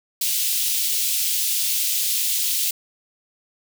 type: high-pass noise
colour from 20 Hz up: white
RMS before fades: -22 dBFS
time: 0.21-2.71 s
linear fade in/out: 5 ms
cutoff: 2800 Hz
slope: 24 dB/octave
effects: none